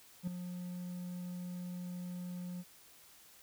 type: tone with ADSR envelope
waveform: triangle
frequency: 178.6 Hz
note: F3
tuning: 39 cents sharp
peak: -29 dBFS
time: 0.23-2.64 s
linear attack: 44 ms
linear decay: 3 ms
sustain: -9 dB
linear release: 41 ms
effects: white hiss -60 dBFS RMS until 3.42 s